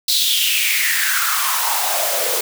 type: noise with high-pass filter sweep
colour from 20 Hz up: white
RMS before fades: -18 dBFS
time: 0.08-2.41 s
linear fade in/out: 5 ms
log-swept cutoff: 4100 to 450 Hz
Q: 5.7
effects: none